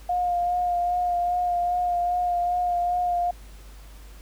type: tone with vibrato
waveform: sine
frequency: 709 Hz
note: F5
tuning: 26 cents sharp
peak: -21 dBFS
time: 0.09-3.31 s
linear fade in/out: 5 ms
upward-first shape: sine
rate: 2.5 Hz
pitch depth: 20 cents each way
effects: added 50 Hz sine -42 dBFS peak until 4.21 s + pink hiss -52 dBFS RMS until 4.21 s